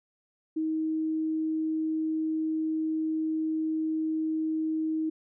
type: tone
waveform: sine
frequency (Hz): 316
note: D#4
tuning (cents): +27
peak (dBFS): -26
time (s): 0.56-5.1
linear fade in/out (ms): 10
effects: none